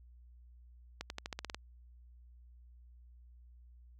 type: accelerating click train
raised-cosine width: 0.2 ms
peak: -22 dBFS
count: 9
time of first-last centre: 1.01-1.546 s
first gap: 91 ms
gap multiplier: 0.91
effects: added 60 Hz sine -55 dBFS peak until 3.99 s